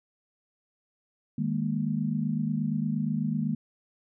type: chord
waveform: sine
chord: D# suspended fourth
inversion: none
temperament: equal with one note detuned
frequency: 155.56 / 204.8 / 233.1 Hz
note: D#3 / G#3 / A#3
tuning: 0 / -24 / 0 cents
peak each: -30 dBFS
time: 1.38-3.55 s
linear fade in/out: 5 ms
effects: none